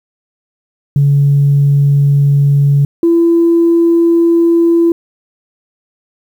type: tone pair in turn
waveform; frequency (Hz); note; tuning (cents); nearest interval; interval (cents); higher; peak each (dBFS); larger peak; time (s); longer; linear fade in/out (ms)
sine; 141.7 / 337; C#3 / E4; +38 / +38; octave + minor third; 1500; second; -5; neither; 0.96-2.85 / 3.03-4.92; neither; 2
effects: tanh soft clip ceiling -2 dBFS + 7-bit